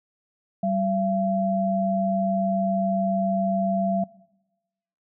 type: tone pair together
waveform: sine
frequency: 192.81 / 680 Hz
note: G3 / F5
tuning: -28 / -46 cents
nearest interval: octave + minor seventh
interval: 2182 cents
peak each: -24 dBFS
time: 0.63-4.04 s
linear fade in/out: 5 ms
effects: noise-tail reverb RT60 1.0 s tail -21 dB re dry